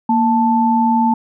sine tone pair together, 233.1 / 880 Hz, A#3 / A5, 0 / 0 cents, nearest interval octave + major seventh, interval 2300 cents, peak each -14 dBFS, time 0.09-1.14 s, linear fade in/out 5 ms, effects none

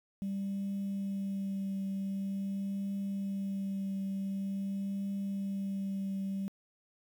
sine tone with vibrato, 196.1 Hz, G3, 1 cent sharp, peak -31 dBFS, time 0.22-6.48 s, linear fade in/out 0 ms, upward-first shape triangle, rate 0.46 Hz, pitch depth 17 cents each way, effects tanh soft clip ceiling -30 dBFS + 10-bit

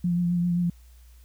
sine tone with vibrato, 174.61 Hz, F3, in tune, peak -21 dBFS, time 0.04-0.7 s, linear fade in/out 5 ms, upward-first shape triangle, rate 7.6 Hz, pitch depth 31 cents each way, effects added 60 Hz sine -48 dBFS peak until 1.24 s + white hiss -62 dBFS RMS until 1.24 s

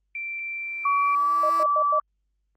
sine tone, 2349 Hz, D7, in tune, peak -29 dBFS, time 0.15-1.15 s, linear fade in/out 2 ms
10% pulse tone with exponential growth, 329.6 Hz, E4, in tune, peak -26 dBFS, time 0.29-1.63 s, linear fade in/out 0 ms, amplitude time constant 290 ms
sine tone with pitch glide, 1133 to 1157.5 Hz, C#6 to D6, +37 to -25 cents, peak -19 dBFS, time 0.85-2 s, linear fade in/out 5 ms, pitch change +38 cents, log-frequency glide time 0.95-1.34 s
sine tone bursts, 616 Hz, D#5, 17 cents flat, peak -24 dBFS, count 4, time 1.43-1.99 s, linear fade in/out 5 ms, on 68 ms, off 96 ms
effects added 50 Hz sine -70 dBFS peak until 2.56 s + Opus 24 kbps

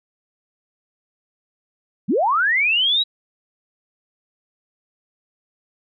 sine linear sweep, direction up, 150 to 3921 Hz, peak -15 dBFS, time 2.08-3.04 s, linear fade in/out 20 ms, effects none

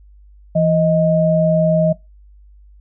sine tone pair together, 166.35 / 627 Hz, E3 / D#5, +16 / +13 cents, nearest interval octave + major seventh, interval 2297 cents, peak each -15 / -14 dBFS, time 0.55-1.93 s, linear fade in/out 10 ms, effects noise-tail reverb RT60 0.2 s tail -20 dB re dry + added 50 Hz sine -42 dBFS peak until 2.8 s

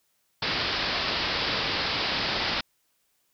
white low-pass noise, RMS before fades -28 dBFS, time 0.42-2.61 s, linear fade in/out 5 ms, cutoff 5100 Hz, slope 96 dB/octave, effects white hiss -71 dBFS RMS until 3.33 s

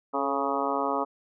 harmonic tone with a mistuned harmonic, 138.59 Hz, C#3, in tune, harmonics 2 / 3 / 4 / 5 / 6 / 7 / 8 / 9, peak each -33 / -33 / -33 / -33 / -33 / -33 / -33 / -33 dBFS, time 0.13-1.05 s, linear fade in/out 20 ms, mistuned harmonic 3, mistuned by +52 cents, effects none

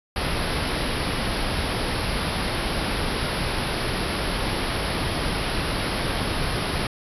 pink band-stop noise, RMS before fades -25 dBFS, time 0.16-6.87 s, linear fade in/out 2 ms, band 5300 to 10000 Hz, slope 96 dB/octave, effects resampled to 24000 Hz

